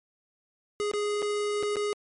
square tone with dropouts, 414.8 Hz, G#4, 2 cents flat, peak -27 dBFS, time 0.8-1.93 s, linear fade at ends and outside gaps 0 ms, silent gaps 0.914-0.936 / 1.22-1.226 / 1.627-1.632 / 1.758-1.767 s, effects MP3 48 kbps

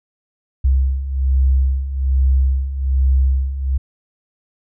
sine beating tone pair, 65.41 / 66.61 Hz, C2 / C2, 0 / +32 cents, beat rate 1.2 Hz, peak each -19 / -14 dBFS, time 0.64-3.78 s, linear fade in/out 10 ms, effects none

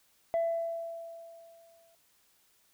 sine tone with exponential decay, 668 Hz, E5, 23 cents sharp, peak -23 dBFS, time 0.34-1.95 s, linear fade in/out 0 ms, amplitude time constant 350 ms, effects tanh soft clip ceiling -24 dBFS + white hiss -68 dBFS RMS until 2.73 s

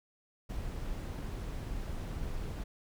brown noise, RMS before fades -38 dBFS, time 0.49-2.64 s, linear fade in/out 10 ms, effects none

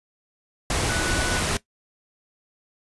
sine tone in noise, 1483 Hz, F#6, 4 cents sharp, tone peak -28 dBFS, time 0.89-1.4 s, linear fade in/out 2 ms, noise pink, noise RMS -24 dBFS, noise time 0.7-1.57 s, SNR -7 dB, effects noise-tail reverb RT60 0.1 s tail -17 dB re dry + resampled to 24000 Hz

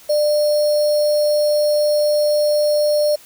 sine tone with sample-and-hold, 596 Hz, D5, 25 cents sharp, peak -13 dBFS, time 0.09-3.16 s, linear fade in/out 10 ms, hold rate 4900 Hz, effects white hiss -45 dBFS RMS until 3.25 s

